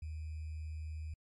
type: tone with sample-and-hold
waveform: sine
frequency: 78.2 Hz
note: D#2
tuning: 9 cents sharp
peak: -39 dBFS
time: 0.02-1.14 s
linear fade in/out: 5 ms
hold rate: 2450 Hz
effects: MP3 48 kbps